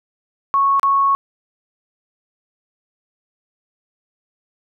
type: tone with dropouts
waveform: sine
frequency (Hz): 1104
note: C#6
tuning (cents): -7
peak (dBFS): -12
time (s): 0.54-1.15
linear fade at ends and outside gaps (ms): 0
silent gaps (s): 0.796-0.831
effects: none